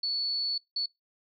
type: tone bursts at uneven times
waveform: sine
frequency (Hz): 4435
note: C#8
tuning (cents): 0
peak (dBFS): -27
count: 2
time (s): 0.03-0.58 / 0.76-0.86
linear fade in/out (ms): 5
effects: noise-tail reverb RT60 0.2 s tail -26 dB re dry